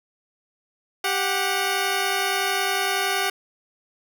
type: tone pair together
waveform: 10% pulse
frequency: 392 / 733.2 Hz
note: G4 / F#5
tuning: 0 / -16 cents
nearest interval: major seventh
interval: 1084 cents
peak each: -16 dBFS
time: 1.04-3.3 s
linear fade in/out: 5 ms
effects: none